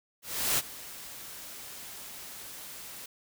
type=noise with ADSR envelope; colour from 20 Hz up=white; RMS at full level=-26 dBFS; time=0.22-3.06 s; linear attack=360 ms; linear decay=33 ms; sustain=-18 dB; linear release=4 ms; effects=none